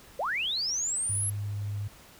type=linear sweep; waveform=sine; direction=up; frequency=466.2 to 11310 Hz; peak=-27 dBFS; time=0.19-1.3 s; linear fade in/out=5 ms
type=tone; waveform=sine; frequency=102.5 Hz; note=G#2; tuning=22 cents flat; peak=-30 dBFS; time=1.09-1.88 s; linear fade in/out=10 ms
effects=tanh soft clip ceiling -18 dBFS + pink hiss -53 dBFS RMS until 2.19 s